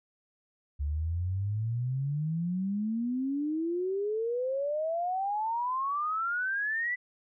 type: exponential sweep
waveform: sine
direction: up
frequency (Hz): 70.1 to 2000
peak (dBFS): -28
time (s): 0.79-6.96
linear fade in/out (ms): 20
effects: none